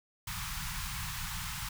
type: band-stop noise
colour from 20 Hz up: pink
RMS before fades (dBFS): -38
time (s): 0.27-1.69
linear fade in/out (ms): 5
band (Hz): 180 to 890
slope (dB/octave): 48
effects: none